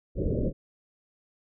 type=low-pass noise; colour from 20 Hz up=pink; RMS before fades=-27 dBFS; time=0.15-0.53 s; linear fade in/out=50 ms; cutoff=590 Hz; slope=96 dB/octave; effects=none